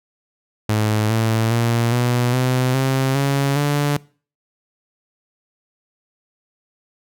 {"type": "tone with pitch steps", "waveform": "sawtooth", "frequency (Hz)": [107.5, 112.19, 117.09, 122.21, 127.54, 133.11, 138.93, 145], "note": ["A2", "A2", "A#2", "B2", "C3", "C3", "C#3", "D3"], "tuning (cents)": [-40, 34, 8, -18, -44, 30, 4, -22], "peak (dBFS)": -12, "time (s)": [0.69, 3.97], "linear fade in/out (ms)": 5, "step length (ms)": 410, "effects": ["noise-tail reverb RT60 0.4 s tail -22 dB re dry"]}